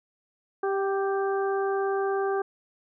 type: harmonic tone with a mistuned harmonic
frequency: 392.7 Hz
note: G4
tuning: 3 cents sharp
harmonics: 1 / 2 / 3 / 4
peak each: -25 / -31 / -35 / -37 dBFS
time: 0.63-2.42 s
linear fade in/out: 5 ms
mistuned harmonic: 2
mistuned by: -17 cents
effects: none